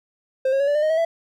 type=tone with pitch steps; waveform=triangle; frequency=525 / 542.9 / 561.4 / 580.5 / 600.3 / 620.7 / 641.9 / 663.8 Hz; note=C5 / C#5 / C#5 / D5 / D5 / D#5 / E5 / E5; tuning=+6 / -36 / +22 / -20 / +38 / -4 / -46 / +12 cents; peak=-15 dBFS; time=0.45-1.05 s; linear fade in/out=5 ms; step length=75 ms; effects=none